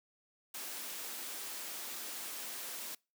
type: high-pass noise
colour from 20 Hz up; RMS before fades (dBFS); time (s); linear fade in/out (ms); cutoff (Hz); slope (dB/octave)
white; -43; 0.54-2.95; 5; 210; 24
effects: noise-tail reverb RT60 0.3 s tail -26 dB re dry